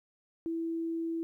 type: tone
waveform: sine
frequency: 330 Hz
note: E4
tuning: 2 cents sharp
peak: -31 dBFS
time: 0.46-1.23 s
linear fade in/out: 0 ms
effects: 12-bit